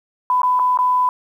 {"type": "tone with dropouts", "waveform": "sine", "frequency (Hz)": 1000, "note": "B5", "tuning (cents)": 21, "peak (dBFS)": -13, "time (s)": [0.3, 1.09], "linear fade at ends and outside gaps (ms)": 1, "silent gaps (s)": [[0.418, 0.432], [0.592, 0.596], [0.774, 0.788]], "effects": ["8-bit"]}